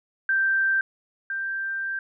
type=tone pair in turn; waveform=sine; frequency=1568 / 1575.6 Hz; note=G6 / G6; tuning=0 / +8 cents; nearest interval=unison; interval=8 cents; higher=second; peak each=-19 / -26 dBFS; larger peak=first; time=0.29-0.81 / 1.3-1.99 s; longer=second; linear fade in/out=2 ms; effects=none